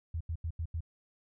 sine tone bursts, 82.2 Hz, E2, 4 cents flat, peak -32 dBFS, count 5, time 0.14-0.806 s, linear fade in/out 5 ms, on 66 ms, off 84 ms, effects none

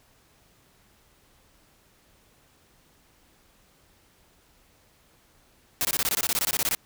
white noise bursts, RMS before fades -25 dBFS, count 16, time 5.81-6.749 s, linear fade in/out 0 ms, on 39 ms, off 21 ms, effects pink hiss -61 dBFS RMS until 6.85 s

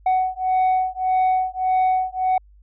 sine beating tone pair, 745 / 746.7 Hz, F#5 / F#5, +12 / +16 cents, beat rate 1.7 Hz, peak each -18 dBFS, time 0.06-2.38 s, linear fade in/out 5 ms, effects tanh soft clip ceiling -14 dBFS + added 50 Hz sine -47 dBFS peak until 2.62 s

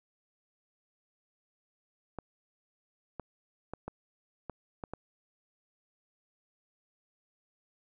clicks, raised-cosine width 1 ms, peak -24 dBFS, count 7, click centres 2.187 / 3.197 / 3.736 / 3.88 / 4.497 / 4.838 / 4.936 s, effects none

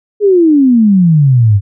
sine exponential sweep, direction down, 425.4 to 96 Hz, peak -4 dBFS, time 0.2-1.61 s, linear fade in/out 50 ms, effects none

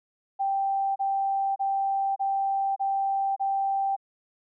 sine tone bursts, 784 Hz, G5, in tune, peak -23 dBFS, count 6, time 0.39-3.965 s, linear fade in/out 20 ms, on 570 ms, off 31 ms, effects none

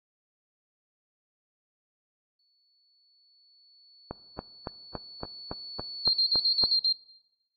sine tone with exponential growth, 4435 Hz, C#8, in tune, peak -28 dBFS, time 2.39-6.76 s, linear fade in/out 5 ms, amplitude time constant 950 ms
click train, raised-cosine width 1 ms, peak -19 dBFS, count 10, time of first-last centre 4.11-6.638 s, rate 3.56 Hz
sine tone bursts, 4186 Hz, C8, in tune, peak -21 dBFS, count 7, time 6.05-6.927 s, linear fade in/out 5 ms, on 85 ms, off 47 ms
effects noise-tail reverb RT60 1.0 s tail -21 dB re dry + AAC 32 kbps

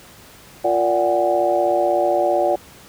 harmonic tone with a mistuned harmonic, 116.54 Hz, A#2, in tune, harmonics 3 / 4 / 5 / 6 / 7, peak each -22 / -28 / -18 / -20 / -28 dBFS, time 0.64-2.56 s, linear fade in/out 10 ms, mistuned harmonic 6, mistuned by +98 cents, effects pink hiss -44 dBFS RMS until 2.88 s + high-pass 60 Hz 12 dB/octave

